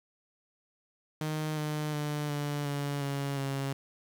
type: tone with pitch steps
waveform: sawtooth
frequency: 154.5 / 151.5 / 148.55 / 145.66 / 142.83 / 140.05 / 137.33 Hz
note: D#3 / D#3 / D3 / D3 / D3 / C#3 / C#3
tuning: -12 / -46 / +20 / -14 / -48 / +18 / -16 cents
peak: -27 dBFS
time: 1.21-3.73 s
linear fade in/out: 2 ms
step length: 360 ms
effects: 9-bit